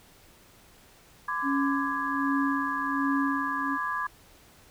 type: chord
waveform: sine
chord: G# diminished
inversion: first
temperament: equal with one note detuned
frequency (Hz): 1013.8 / 1174.7 / 1661.2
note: B5 / D6 / G#6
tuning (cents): +45 / 0 / 0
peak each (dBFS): -32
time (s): 1.28-4.07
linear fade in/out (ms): 5
type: tone with tremolo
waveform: sine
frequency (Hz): 277.2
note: C#4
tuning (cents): 0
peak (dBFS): -24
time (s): 1.42-3.78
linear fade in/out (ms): 50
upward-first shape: sine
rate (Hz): 1.3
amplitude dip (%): 75
effects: pink hiss -56 dBFS RMS until 4.7 s